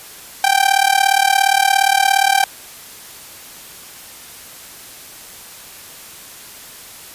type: tone with amplitude modulation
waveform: sawtooth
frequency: 784 Hz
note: G5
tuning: in tune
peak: -4 dBFS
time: 0.44-2.44 s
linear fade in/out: 2 ms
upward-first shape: sine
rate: 37.2 Hz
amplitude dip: 90%
effects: white hiss -37 dBFS RMS until 7.14 s + resampled to 32000 Hz